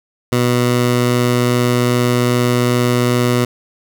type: tone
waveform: 15% pulse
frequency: 122.5 Hz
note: B2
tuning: 14 cents flat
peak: -6 dBFS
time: 0.32-3.45 s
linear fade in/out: 5 ms
effects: none